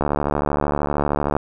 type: click train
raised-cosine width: 1 ms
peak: -6 dBFS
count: 100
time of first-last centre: 0.01-1.366 s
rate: 73 Hz
effects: none